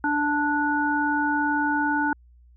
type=harmonic tone; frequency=293.7 Hz; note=D4; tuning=in tune; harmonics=1 / 3 / 5; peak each=-25 / -25 / -25 dBFS; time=0.04-2.13 s; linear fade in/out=2 ms; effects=added 60 Hz sine -50 dBFS peak until 2.56 s